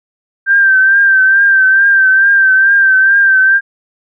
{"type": "tone with vibrato", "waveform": "sine", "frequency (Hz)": 1569, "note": "G6", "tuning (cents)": 1, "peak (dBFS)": -5, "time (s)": [0.46, 3.61], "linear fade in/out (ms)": 50, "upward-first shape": "triangle", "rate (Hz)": 2.3, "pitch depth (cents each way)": 50, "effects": []}